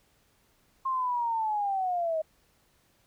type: linear sweep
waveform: sine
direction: down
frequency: 1069 to 622.3 Hz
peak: -26 dBFS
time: 0.85-2.22 s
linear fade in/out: 10 ms
effects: pink hiss -67 dBFS RMS until 3.06 s